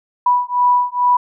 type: beating tone pair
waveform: sine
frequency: 982 / 984.3 Hz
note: B5 / B5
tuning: -10 / -6 cents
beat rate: 2.3 Hz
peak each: -15 dBFS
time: 0.26-1.17 s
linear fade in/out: 5 ms
effects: none